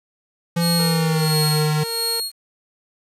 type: tone with pitch glide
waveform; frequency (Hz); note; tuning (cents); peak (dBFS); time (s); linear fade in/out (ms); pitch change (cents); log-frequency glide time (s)
square; 170 to 152.33; F3 to D#3; -46 to -36; -18; 0.56-1.84; 10; -190; 0.76-1.44
type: tone with tremolo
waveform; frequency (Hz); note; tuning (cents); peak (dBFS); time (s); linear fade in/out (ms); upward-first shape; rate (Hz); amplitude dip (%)
sawtooth; 4299; C8; +46; -17; 0.59-2.32; 50; sine; 1.5; 80
type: tone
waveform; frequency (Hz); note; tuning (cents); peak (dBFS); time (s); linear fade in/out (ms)
sawtooth; 461.1; A#4; -19; -24; 0.79-2.2; 2
effects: resampled to 32000 Hz + 8-bit